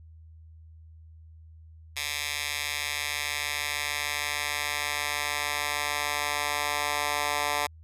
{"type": "tone with high-pass filter sweep", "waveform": "10% pulse", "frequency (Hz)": 146.5, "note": "D3", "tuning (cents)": -4, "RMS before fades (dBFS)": -30, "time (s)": [1.96, 7.67], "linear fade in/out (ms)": 10, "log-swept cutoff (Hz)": [2500, 1000], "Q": 1.1, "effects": ["added 80 Hz sine -47 dBFS peak until 7.83 s", "resampled to 32000 Hz"]}